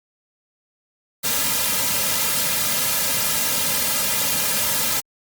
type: noise with comb filter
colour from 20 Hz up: white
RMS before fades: -21 dBFS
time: 1.23-5.01 s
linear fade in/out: 20 ms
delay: 2.7 ms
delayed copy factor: -0.95
effects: Opus 48 kbps